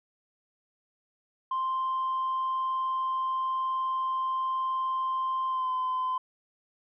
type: tone with pitch glide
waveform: sine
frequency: 1046.5 to 1026.1 Hz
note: C6 to C6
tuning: 0 to -34 cents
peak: -25 dBFS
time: 1.51-6.18 s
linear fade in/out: 5 ms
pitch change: -34 cents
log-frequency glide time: 5.48-5.71 s
effects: tanh soft clip ceiling -24 dBFS

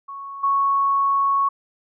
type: tone with level steps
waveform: sine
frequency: 1107 Hz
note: C#6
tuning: 3 cents flat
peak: -31 / -16 dBFS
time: 0.08-1.49 s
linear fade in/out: 10 ms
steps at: 0.43 s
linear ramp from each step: 10 ms
effects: none

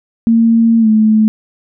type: tone with pitch glide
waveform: sine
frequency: 228.6 to 217 Hz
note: A#3 to A3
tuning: -34 to -24 cents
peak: -6 dBFS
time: 0.27-1.28 s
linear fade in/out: 0 ms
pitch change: -90 cents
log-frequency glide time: 0.79-0.88 s
effects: none

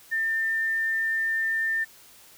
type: tone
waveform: sine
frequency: 1798 Hz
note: A6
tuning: 37 cents sharp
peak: -23 dBFS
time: 0.11-1.85 s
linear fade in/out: 20 ms
effects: white hiss -52 dBFS RMS until 2.37 s

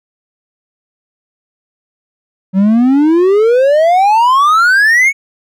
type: exponential sweep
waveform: triangle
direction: up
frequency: 185 to 2255 Hz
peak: -4 dBFS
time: 2.53-5.13 s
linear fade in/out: 50 ms
effects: none

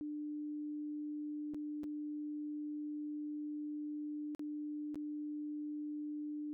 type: tone with dropouts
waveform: sine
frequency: 298.3 Hz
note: D4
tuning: 27 cents sharp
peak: -39 dBFS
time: 0.01-6.53 s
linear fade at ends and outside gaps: 0 ms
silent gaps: 1.537-1.545 / 1.834-1.84 / 4.349-4.394 / 4.945-4.956 s
effects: none

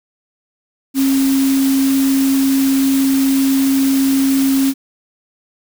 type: tone in noise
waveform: sine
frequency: 270 Hz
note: C#4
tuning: 45 cents flat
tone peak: -11 dBFS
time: 0.94-4.74 s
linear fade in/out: 50 ms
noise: white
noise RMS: -25 dBFS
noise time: 0.94-4.74 s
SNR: +11 dB
effects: none

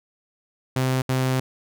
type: tone bursts at uneven times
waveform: sawtooth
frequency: 129.9 Hz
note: C3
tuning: 12 cents flat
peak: -16 dBFS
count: 2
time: 0.76-1.02 / 1.09-1.4 s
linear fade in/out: 5 ms
effects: none

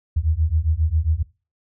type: beating tone pair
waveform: sine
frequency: 75.7 / 83.1 Hz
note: D#2 / E2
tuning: -47 / +15 cents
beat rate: 7.4 Hz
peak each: -20 dBFS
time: 0.16-1.23 s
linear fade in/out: 10 ms
effects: noise-tail reverb RT60 0.3 s tail -20 dB re dry

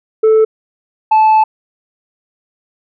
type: tone pair in turn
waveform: sine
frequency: 438.7 / 870.8 Hz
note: A4 / A5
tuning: -5 / -18 cents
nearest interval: octave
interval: 1187 cents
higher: second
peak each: -3 dBFS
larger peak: neither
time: 0.23-0.45 / 1.11-1.44 s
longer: second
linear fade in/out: 10 ms
effects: tanh soft clip ceiling -5 dBFS

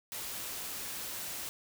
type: noise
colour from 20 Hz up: white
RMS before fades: -40 dBFS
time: 0.12-1.49 s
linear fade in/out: 0 ms
effects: none

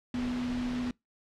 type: tone in noise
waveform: sine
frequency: 246.9 Hz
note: B3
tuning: in tune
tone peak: -30 dBFS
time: 0.14-0.91 s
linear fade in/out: 2 ms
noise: pink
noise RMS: -40 dBFS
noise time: 0.14-0.91 s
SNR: +7 dB
effects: noise-tail reverb RT60 0.2 s tail -25 dB re dry + low-pass 4000 Hz 12 dB/octave

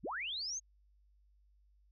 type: linear sweep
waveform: sine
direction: up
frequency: 77.78 to 6620 Hz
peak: -37 dBFS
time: 0.03-0.6 s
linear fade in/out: 20 ms
effects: added 50 Hz sine -65 dBFS peak until 1.91 s

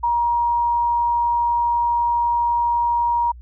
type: tone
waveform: sine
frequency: 948 Hz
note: A#5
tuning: 29 cents sharp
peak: -16 dBFS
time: 0.03-3.32 s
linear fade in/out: 10 ms
effects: added 60 Hz sine -37 dBFS peak until 3.41 s

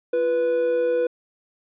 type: tone pair together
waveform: triangle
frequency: 343.5 / 491.9 Hz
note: F4 / B4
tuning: -29 / -7 cents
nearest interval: tritone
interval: 622 cents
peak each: -27 / -17 dBFS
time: 0.13-1.07 s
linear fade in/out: 5 ms
effects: resampled to 8000 Hz

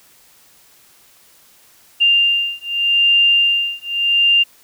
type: beating tone pair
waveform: sine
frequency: 2794 / 2794.83 Hz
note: F7 / F7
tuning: 0 / +1 cents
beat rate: 0.83 Hz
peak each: -15 dBFS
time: 2-4.44 s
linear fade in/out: 20 ms
effects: white hiss -50 dBFS RMS until 4.63 s

